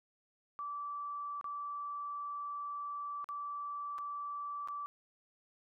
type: tone with dropouts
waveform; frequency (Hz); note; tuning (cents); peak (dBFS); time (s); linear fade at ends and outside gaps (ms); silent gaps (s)
sine; 1160; D6; -22; -38; 0.59-4.86; 0; 1.412-1.443 / 3.243-3.289 / 3.982-3.986 / 4.675-4.685
effects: none